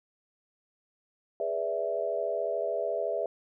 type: chord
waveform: sine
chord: E dominant seventh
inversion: first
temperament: equal with one note detuned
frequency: 415.3 / 493.9 / 585.6 / 659.3 Hz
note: G#4 / B4 / D5 / E5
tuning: 0 / 0 / -5 / 0 cents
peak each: -35 / -35 / -34 / -31 dBFS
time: 1.4-3.26 s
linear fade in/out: 2 ms
effects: none